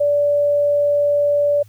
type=tone; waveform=sine; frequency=580 Hz; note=D5; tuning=22 cents flat; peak=-13 dBFS; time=0-1.63 s; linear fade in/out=10 ms; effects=added 105 Hz sine -43 dBFS peak until 1.68 s + white hiss -57 dBFS RMS until 1.68 s